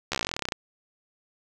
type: slowing click train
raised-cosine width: 0.2 ms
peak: -10 dBFS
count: 19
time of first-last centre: 0.12-0.522 s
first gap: 13 ms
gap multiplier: 1.06
effects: none